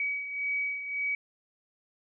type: beating tone pair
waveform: sine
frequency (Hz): 2269 / 2270.8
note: C#7 / C#7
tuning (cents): +40 / +41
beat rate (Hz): 1.8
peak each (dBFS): -30 / -37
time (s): 0-1.15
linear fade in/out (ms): 2
effects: none